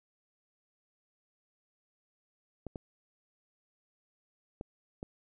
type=clicks; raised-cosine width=2 ms; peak=-26 dBFS; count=4; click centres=2.667 / 2.758 / 4.611 / 5.029 s; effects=none